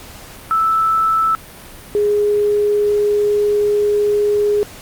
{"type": "tone pair in turn", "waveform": "sine", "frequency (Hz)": [1316, 414.5], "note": ["E6", "G#4"], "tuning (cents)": [-3, -3], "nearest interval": "octave + minor sixth", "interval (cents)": 2000, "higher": "first", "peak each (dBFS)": -12, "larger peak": "neither", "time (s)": [[0.51, 1.35], [1.95, 4.63]], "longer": "second", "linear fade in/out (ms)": 0, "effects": ["pink hiss -37 dBFS RMS until 4.81 s", "Opus 48 kbps"]}